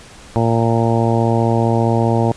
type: harmonic tone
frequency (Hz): 115.2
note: A#2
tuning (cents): -20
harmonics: 1 / 2 / 3 / 4 / 5 / 6 / 7 / 8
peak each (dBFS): -16 / -19 / -21 / -22 / -23 / -24 / -24 / -25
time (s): 0.36-2.32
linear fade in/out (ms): 0
effects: pink hiss -40 dBFS RMS until 2.36 s + resampled to 22050 Hz